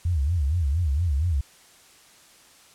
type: tone with vibrato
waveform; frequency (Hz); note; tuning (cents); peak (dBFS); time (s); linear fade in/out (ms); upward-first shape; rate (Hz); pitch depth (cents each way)
sine; 77.78; D#2; 0; -20; 0.05-1.41; 5; sine; 4.3; 250
effects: white hiss -53 dBFS RMS until 2.74 s + low-pass 10000 Hz 12 dB/octave